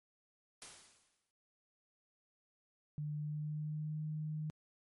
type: noise with exponential decay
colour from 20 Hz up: white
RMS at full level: -48 dBFS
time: 0.62-1.31 s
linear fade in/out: 0 ms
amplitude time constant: 150 ms
type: tone with pitch glide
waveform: sine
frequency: 149.5 to 153.88 Hz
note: D3 to D#3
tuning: +31 to -19 cents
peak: -37 dBFS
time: 2.98-4.5 s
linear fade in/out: 0 ms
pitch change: +50 cents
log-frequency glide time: 3.12-4.01 s
effects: MP3 48 kbps